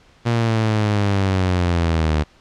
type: linear sweep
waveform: sawtooth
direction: down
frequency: 118.8 to 75 Hz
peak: -12 dBFS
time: 0.25-2.24 s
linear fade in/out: 20 ms
effects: pink hiss -52 dBFS RMS until 2.4 s + low-pass 5000 Hz 12 dB/octave